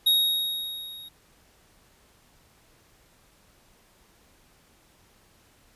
square tone with level ramp, 3764 Hz, A#7, 16 cents sharp, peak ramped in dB -17 to -42 dBFS, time 0.06-1.09 s, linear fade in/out 10 ms, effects pink hiss -60 dBFS RMS until 5.75 s + resampled to 32000 Hz

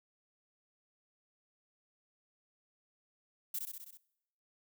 violet noise with echo, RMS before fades -37 dBFS, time 3.54-3.59 s, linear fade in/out 5 ms, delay 64 ms, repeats 6, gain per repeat -3 dB, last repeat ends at 3.974 s, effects noise-tail reverb RT60 0.8 s tail -21 dB re dry

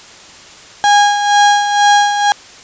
35% pulse tone with tremolo, 820 Hz, G#5, 22 cents flat, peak -4 dBFS, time 0.84-2.32 s, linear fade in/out 0 ms, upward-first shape sine, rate 2.1 Hz, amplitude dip 60%, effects white hiss -37 dBFS RMS until 2.63 s + resampled to 16000 Hz

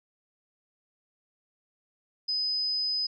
sine tone, 5020 Hz, D#8, 15 cents sharp, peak -26 dBFS, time 2.28-3.07 s, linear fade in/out 10 ms, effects none

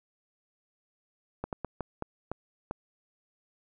slowing click train, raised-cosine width 1 ms, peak -19 dBFS, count 7, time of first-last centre 1.44-2.711 s, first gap 88 ms, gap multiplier 1.35, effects none

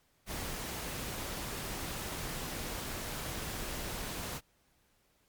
pink noise, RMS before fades -39 dBFS, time 0.26-4.41 s, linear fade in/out 50 ms, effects pink hiss -71 dBFS RMS until 5.28 s + MP3 96 kbps

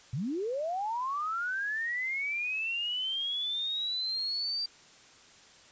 sine linear sweep, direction up, 108.7 to 4699 Hz, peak -30 dBFS, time 0.13-4.66 s, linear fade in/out 5 ms, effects white hiss -56 dBFS RMS until 5.71 s + resampled to 16000 Hz

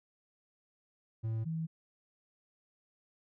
triangle / sine tone pair in turn, 111.8 / 161.91 Hz, A2 / E3, +28 / -31 cents, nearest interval tritone, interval 641 cents, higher second, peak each -30 / -33 dBFS, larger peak first, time 1.23-1.45 / 1.45-1.67 s, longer neither, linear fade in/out 20 ms, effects none

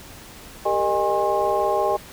sine tone cluster, 396.4 / 462.4 / 612 / 817 / 1072 Hz, G4 / A#4 / D#5 / G#5 / C6, +19 / -14 / -29 / -29 / +42 cents, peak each -25 / -27 / -23 / -23 / -27 dBFS, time 0.65-1.97 s, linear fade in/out 10 ms, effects pink hiss -42 dBFS RMS until 2.12 s

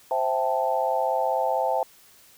sine chord, A minor seventh, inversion first, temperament equal, 523.3 / 659.3 / 784 / 880 Hz, C5 / E5 / G5 / A5, 0 / 0 / 0 / 0 cents, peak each -27 dBFS, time 0.11-1.83 s, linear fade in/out 2 ms, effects white hiss -54 dBFS RMS until 2.37 s

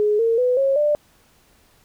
sine tone with pitch steps, 419.5 / 457.5 / 498.9 / 544 / 593.3 Hz, G#4 / A#4 / B4 / C#5 / D5, +17 / -32 / +17 / -33 / +18 cents, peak -15 dBFS, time 0-0.95 s, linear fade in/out 0 ms, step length 190 ms, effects pink hiss -57 dBFS RMS until 1.84 s

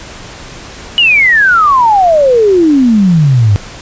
sine exponential sweep, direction down, 2960 to 96.8 Hz, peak -4 dBFS, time 0.98-3.56 s, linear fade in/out 0 ms, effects pink hiss -29 dBFS RMS until 3.81 s + resampled to 16000 Hz

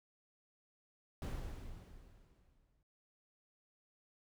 brown noise with exponential decay, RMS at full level -38 dBFS, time 1.22-2.83 s, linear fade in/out 1 ms, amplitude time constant 350 ms, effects none

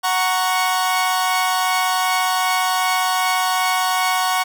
sawtooth chord, F# major, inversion none, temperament equal, 740 / 932.3 / 1108.7 Hz, F#5 / A#5 / C#6, 0 / 0 / 0 cents, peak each -16 / -21 / -17 dBFS, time 0.03-4.44 s, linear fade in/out 20 ms, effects none

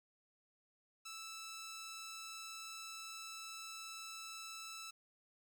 10% pulse tone, 1318.5 Hz, E6, in tune, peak -39 dBFS, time 1.05-4.91 s, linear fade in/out 10 ms, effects 13-bit

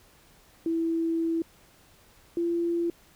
sine tone pair in turn, 329.6 / 340.8 Hz, E4 / F4, 0 / -42 cents, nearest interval minor second, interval 58 cents, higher second, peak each -24 / -24 dBFS, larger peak neither, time 0.66-1.42 / 2.37-2.9 s, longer first, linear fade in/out 2 ms, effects pink hiss -58 dBFS RMS until 3.15 s

